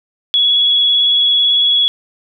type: tone with vibrato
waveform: sine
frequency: 3368 Hz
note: G#7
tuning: 24 cents sharp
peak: -9 dBFS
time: 0.34-1.88 s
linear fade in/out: 0 ms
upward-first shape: sine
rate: 18 Hz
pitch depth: 14 cents each way
effects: none